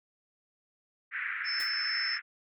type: band-pass noise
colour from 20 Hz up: white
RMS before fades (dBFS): -35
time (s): 1.11-2.22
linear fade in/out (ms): 50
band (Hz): 1500 to 2100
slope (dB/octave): 48
type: tone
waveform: sine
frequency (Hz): 5274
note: E8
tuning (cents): 0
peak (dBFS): -31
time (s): 1.44-2.19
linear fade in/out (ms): 50
type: noise with exponential decay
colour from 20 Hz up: white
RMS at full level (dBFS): -40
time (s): 1.6-1.74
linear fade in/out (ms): 0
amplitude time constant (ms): 29
effects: none